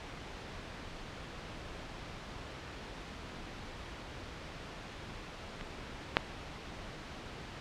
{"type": "clicks", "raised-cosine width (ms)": 0.3, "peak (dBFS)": [-30, -25, -6], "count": 3, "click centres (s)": [2.679, 5.611, 6.169], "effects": ["pink hiss -45 dBFS RMS until 7.6 s", "low-pass 4000 Hz 12 dB/octave"]}